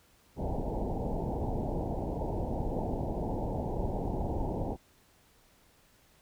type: low-pass noise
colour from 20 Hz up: pink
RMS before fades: -33 dBFS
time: 0.36-4.77 s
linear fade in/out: 50 ms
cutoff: 910 Hz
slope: 96 dB/octave
effects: pink hiss -64 dBFS RMS until 6.21 s